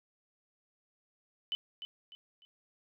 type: tone with echo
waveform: sine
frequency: 3013 Hz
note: F#7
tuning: 31 cents sharp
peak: -31 dBFS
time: 1.52-1.55 s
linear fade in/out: 0 ms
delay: 300 ms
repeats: 3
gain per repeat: -9 dB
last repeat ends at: 2.45 s
effects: none